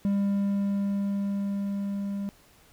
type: tone with level ramp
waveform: triangle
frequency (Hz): 199.7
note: G3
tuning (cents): +32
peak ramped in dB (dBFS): -20 to -27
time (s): 0.05-2.29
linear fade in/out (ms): 0
effects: pink hiss -58 dBFS RMS until 2.72 s